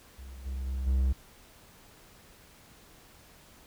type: tone with level steps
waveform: triangle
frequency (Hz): 65.41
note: C2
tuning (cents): 0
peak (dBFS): -40 / -30 / -28 / -21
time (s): 0.18-1.13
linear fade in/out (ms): 10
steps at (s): 0.45 / 0.66 / 0.86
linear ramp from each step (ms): 20
effects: pink hiss -56 dBFS RMS until 3.66 s

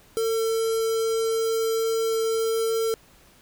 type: tone with notch filter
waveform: square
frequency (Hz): 450.2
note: A4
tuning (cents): +40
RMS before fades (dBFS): -24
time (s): 0.17-2.94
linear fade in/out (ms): 0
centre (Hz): 2000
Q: 0.92
effects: pink hiss -55 dBFS RMS until 3.41 s

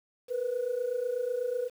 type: tone pair together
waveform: sine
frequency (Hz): 471.9 / 500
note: A#4 / B4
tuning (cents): +21 / +21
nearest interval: minor second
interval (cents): 100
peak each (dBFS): -32 / -29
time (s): 0.28-1.7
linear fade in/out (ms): 50
effects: tanh soft clip ceiling -23 dBFS + 9-bit

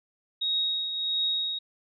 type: tone with tremolo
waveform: sine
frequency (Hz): 3770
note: A#7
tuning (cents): +19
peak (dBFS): -23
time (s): 0.41-1.59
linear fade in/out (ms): 10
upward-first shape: triangle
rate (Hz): 1.5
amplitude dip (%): 55
effects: none

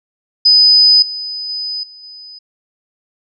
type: tone with level steps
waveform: sine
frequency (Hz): 5000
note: D#8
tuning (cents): +8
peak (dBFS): -5 / -21 / -19 / -35 / -32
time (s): 0.45-2.39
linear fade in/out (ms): 10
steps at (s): 1.02 / 1.49 / 1.83 / 2.03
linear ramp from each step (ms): 5
effects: none

